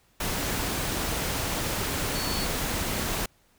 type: tone in noise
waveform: sine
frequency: 4435 Hz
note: C#8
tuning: in tune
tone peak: -34 dBFS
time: 2.15-2.45 s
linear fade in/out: 5 ms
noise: pink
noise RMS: -29 dBFS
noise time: 0.2-3.26 s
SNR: -8 dB
effects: pink hiss -64 dBFS RMS until 3.58 s